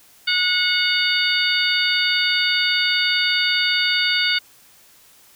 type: harmonic tone with a mistuned harmonic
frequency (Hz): 729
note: F#5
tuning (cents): -26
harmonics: 2 / 3 / 4 / 5 / 6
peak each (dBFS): -23 / -23 / -23 / -23 / -23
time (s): 0.27-4.39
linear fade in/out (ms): 10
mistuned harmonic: 6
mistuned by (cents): +74
effects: white hiss -51 dBFS RMS until 5.35 s